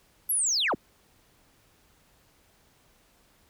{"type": "linear sweep", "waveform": "sine", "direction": "down", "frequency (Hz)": [11790, 57.5], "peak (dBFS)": -22, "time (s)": [0.29, 0.75], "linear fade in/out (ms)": 10, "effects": ["tanh soft clip ceiling -19 dBFS", "pink hiss -63 dBFS RMS until 3.49 s"]}